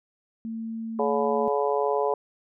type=tone; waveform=sine; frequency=225.3 Hz; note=A3; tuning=41 cents sharp; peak=-30 dBFS; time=0.45-1.48 s; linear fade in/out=0 ms
type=harmonic tone; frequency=142.2 Hz; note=C#3; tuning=45 cents sharp; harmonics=3 / 4 / 5 / 6 / 7; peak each=-25 / -28 / -30 / -31 / -30 dBFS; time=0.99-2.14 s; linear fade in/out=2 ms
effects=none